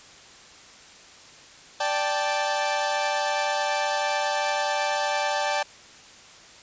sawtooth chord, D suspended fourth, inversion none, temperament equal with one note detuned, 587.3 / 784 / 876.4 Hz, D5 / G5 / A5, 0 / 0 / -7 cents, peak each -24 dBFS, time 1.8-5.63 s, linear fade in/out 5 ms, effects white hiss -48 dBFS RMS until 6.62 s + resampled to 16000 Hz

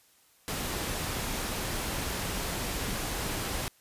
pink noise, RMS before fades -33 dBFS, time 0.48-3.68 s, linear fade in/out 0 ms, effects white hiss -63 dBFS RMS until 3.8 s + resampled to 32000 Hz

